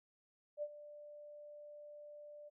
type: tone with ADSR envelope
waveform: sine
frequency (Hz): 591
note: D5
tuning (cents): +11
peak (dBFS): -36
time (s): 0.57-2.5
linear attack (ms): 54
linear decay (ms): 53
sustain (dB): -15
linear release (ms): 23
effects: none